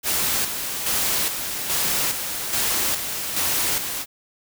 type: noise with tremolo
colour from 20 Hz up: white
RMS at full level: -22 dBFS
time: 0.03-4.06 s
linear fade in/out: 50 ms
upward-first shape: square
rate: 1.2 Hz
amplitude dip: 50%
effects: none